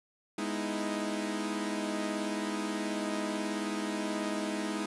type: chord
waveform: sawtooth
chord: E major seventh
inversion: first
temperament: equal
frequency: 207.7 / 246.9 / 311.1 / 329.6 Hz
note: G#3 / B3 / D#4 / E4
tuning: 0 / 0 / 0 / 0 cents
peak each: -32 / -38 / -32 / -35 dBFS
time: 0.38-4.86 s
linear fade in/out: 5 ms
effects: resampled to 24000 Hz + 9-bit